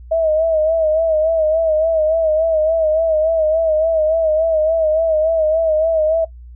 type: tone with vibrato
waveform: sine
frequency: 637 Hz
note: D#5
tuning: 41 cents sharp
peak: -12 dBFS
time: 0.11-6.25 s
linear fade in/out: 10 ms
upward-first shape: sine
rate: 3.5 Hz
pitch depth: 60 cents each way
effects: noise-tail reverb RT60 0.1 s tail -19 dB re dry + added 60 Hz sine -34 dBFS peak until 6.55 s